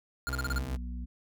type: tone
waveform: 35% pulse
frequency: 65.41 Hz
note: C2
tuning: in tune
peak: -31 dBFS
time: 0.27-0.77 s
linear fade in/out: 20 ms
type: tone bursts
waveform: square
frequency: 1412 Hz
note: F6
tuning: 19 cents sharp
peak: -32 dBFS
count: 6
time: 0.27-0.583 s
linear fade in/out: 0 ms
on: 23 ms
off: 35 ms
type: harmonic tone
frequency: 60.6 Hz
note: B1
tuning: 32 cents flat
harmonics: 1 / 3 / 4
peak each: -35 / -47 / -45 dBFS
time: 0.46-1.06 s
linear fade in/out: 20 ms
effects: none